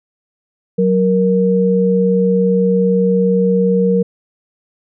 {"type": "tone pair together", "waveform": "sine", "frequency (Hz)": [185.9, 468.4], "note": ["F#3", "A#4"], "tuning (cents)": [8, 8], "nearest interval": "octave + major third", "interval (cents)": 1600, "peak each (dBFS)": -13, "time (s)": [0.78, 4.03], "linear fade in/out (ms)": 10, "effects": []}